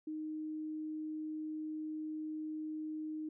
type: tone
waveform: sine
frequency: 310 Hz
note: D#4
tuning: 6 cents flat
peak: -38 dBFS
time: 0.07-3.29 s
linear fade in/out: 5 ms
effects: none